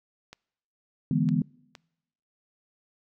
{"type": "clicks", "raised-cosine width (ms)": 0.2, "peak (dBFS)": -26, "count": 3, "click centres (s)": [0.33, 1.289, 1.752]}
{"type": "chord", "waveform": "sine", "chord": "E dominant seventh", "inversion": "third", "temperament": "equal", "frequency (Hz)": [146.83, 164.81, 207.7, 246.9], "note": ["D3", "E3", "G#3", "B3"], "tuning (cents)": [0, 0, 0, 0], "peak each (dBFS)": [-28, -26, -28, -27], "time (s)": [1.11, 1.42], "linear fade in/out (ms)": 2}
{"effects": ["noise-tail reverb RT60 0.9 s tail -25 dB re dry"]}